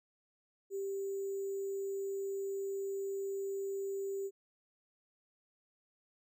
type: tone with sample-and-hold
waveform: sine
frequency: 392 Hz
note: G4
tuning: in tune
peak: -35 dBFS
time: 0.7-4.31 s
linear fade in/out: 50 ms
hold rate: 7350 Hz
effects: none